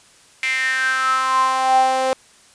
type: tone with high-pass filter sweep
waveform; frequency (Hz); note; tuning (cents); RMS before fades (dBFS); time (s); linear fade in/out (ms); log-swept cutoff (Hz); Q
sawtooth; 261.6; C4; 0; -18; 0.43-2.13; 0; 2200 to 590; 9.1
effects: white hiss -50 dBFS RMS until 2.54 s + resampled to 22050 Hz